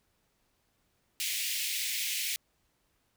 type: high-pass noise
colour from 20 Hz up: pink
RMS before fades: -33 dBFS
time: 1.2-2.36 s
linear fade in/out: 0 ms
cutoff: 2100 Hz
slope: 48 dB/octave
effects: pink hiss -74 dBFS RMS until 3.16 s